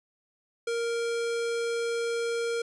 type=tone; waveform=square; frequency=466.2 Hz; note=A#4; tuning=in tune; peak=-28 dBFS; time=0.67-2.62 s; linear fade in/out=5 ms; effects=resampled to 22050 Hz